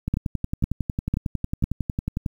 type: two click trains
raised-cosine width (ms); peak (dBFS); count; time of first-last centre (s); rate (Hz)
5; -9 / -12; 4 / 25; 0.14-1.64 / 0.08-2.262; 2 / 11
effects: 8-bit